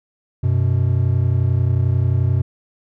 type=tone pair together; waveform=triangle; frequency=93.8 / 125.13 Hz; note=F#2 / B2; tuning=+24 / +23 cents; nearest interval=perfect fourth; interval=499 cents; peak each=-15 dBFS; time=0.43-2.42 s; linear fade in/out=10 ms; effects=none